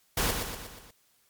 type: noise with echo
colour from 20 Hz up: pink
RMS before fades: -27 dBFS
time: 0.17-0.31 s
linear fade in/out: 5 ms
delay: 120 ms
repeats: 5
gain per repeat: -5 dB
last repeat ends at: 0.91 s
effects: white hiss -67 dBFS RMS until 1.29 s + MP3 96 kbps